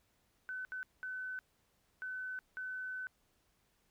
sine tone bursts at uneven times, 1512 Hz, F#6, 37 cents sharp, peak -39 dBFS, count 5, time 0.49-0.65 / 0.72-0.83 / 1.03-1.39 / 2.02-2.39 / 2.57-3.07 s, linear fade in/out 0 ms, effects pink hiss -75 dBFS RMS until 3.9 s

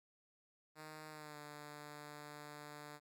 5% pulse tone with pitch glide, 154.7 to 148.14 Hz, D#3 to D3, -10 to +15 cents, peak -39 dBFS, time 0.75-3 s, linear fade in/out 50 ms, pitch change -75 cents, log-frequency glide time 1.09-1.38 s, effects none

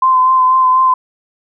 sine tone with vibrato, 1032 Hz, C6, 24 cents flat, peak -7 dBFS, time 0.02-0.94 s, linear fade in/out 5 ms, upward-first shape sine, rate 4.1 Hz, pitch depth 21 cents each way, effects none

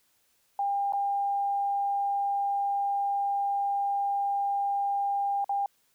sine tone with dropouts, 801 Hz, G5, 37 cents sharp, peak -25 dBFS, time 0.59-5.66 s, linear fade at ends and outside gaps 2 ms, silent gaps 0.924-0.934 / 5.444-5.493 s, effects white hiss -69 dBFS RMS until 5.94 s

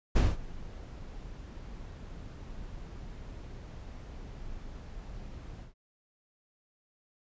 brown noise with ADSR envelope, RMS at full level -21 dBFS, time 0.15-5.74 s, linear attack 15 ms, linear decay 200 ms, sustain -22 dB, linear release 130 ms, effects resampled to 16000 Hz

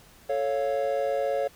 triangle chord, A augmented, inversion none, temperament equal, 440 / 554.4 / 698.5 Hz, A4 / C#5 / E#5, 0 / 0 / 0 cents, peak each -29 / -24 / -29 dBFS, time 0.29-1.48 s, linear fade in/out 10 ms, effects pink hiss -54 dBFS RMS until 1.55 s

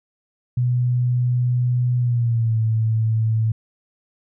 sine tone with pitch glide, 123.47 to 111.28 Hz, B2 to A2, 0 to +20 cents, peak -16 dBFS, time 0.57-3.52 s, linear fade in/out 5 ms, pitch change -180 cents, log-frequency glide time 1.98-2.58 s, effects none

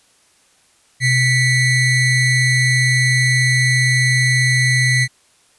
square ring-modulated tone, 1046.5 Hz, C6, in tune, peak -10 dBFS, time 1-5.08 s, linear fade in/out 50 ms, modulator 919 Hz, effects white hiss -55 dBFS RMS until 5.58 s + resampled to 24000 Hz

